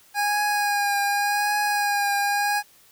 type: tone with vibrato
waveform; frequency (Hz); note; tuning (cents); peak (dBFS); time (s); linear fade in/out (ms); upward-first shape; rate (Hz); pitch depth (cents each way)
25% pulse; 819; G#5; -24; -17; 0.14-2.63; 50; triangle; 0.87; 28
effects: white hiss -55 dBFS RMS until 2.91 s